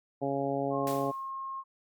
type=harmonic tone; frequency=138.59 Hz; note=C#3; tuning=in tune; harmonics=1 / 2 / 3 / 4 / 5 / 6; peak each=-39 / -34 / -35 / -34 / -35 / -39 dBFS; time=0.21-1.12 s; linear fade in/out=20 ms
type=tone; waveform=sine; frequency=1074 Hz; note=C6; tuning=45 cents sharp; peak=-35 dBFS; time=0.7-1.64 s; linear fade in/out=50 ms
type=noise with exponential decay; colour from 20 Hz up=white; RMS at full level=-39 dBFS; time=0.87-1.31 s; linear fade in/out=1 ms; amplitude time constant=94 ms
effects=Opus 48 kbps